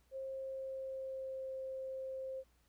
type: tone with pitch glide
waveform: sine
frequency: 533 to 527.5 Hz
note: C5 to C5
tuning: +32 to +14 cents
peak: -40 dBFS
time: 0.11-2.44 s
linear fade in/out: 50 ms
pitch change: -18 cents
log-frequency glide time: 0.37-1.51 s
effects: added 60 Hz sine -70 dBFS peak until 2.68 s + pink hiss -75 dBFS RMS until 2.68 s